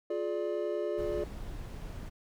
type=chord; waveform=triangle; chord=D diminished; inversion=first; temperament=just; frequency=352.4 / 422.9 / 587.3 Hz; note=F4 / Ab4 / D5; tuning=+16 / +31 / 0 cents; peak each=-33 dBFS; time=0.1-1.24 s; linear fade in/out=5 ms
type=noise; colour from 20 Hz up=brown; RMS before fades=-41 dBFS; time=0.97-2.1 s; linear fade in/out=20 ms
effects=none